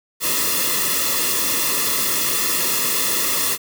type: noise with comb filter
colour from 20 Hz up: white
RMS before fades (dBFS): -20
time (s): 0.2-3.58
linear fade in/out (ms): 50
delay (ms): 1.3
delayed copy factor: -1
effects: none